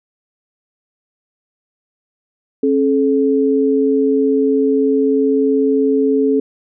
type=tone pair together; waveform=sine; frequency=270.7 / 430.4 Hz; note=C#4 / A4; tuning=-41 / -38 cents; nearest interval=minor sixth; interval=803 cents; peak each=-14 dBFS; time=2.63-6.4 s; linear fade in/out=5 ms; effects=none